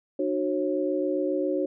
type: tone cluster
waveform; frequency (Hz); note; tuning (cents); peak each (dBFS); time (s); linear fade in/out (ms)
sine; 300.9 / 368.2 / 544; D4 / F#4 / C#5; +42 / -8 / -33; -28; 0.19-1.66; 5
effects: none